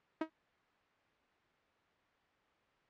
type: tone with exponential decay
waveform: sawtooth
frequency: 318 Hz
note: D#4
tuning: 38 cents sharp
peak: -26 dBFS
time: 0.21-0.3 s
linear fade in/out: 5 ms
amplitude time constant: 18 ms
effects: white hiss -71 dBFS RMS until 2.89 s + low-pass 2000 Hz 12 dB/octave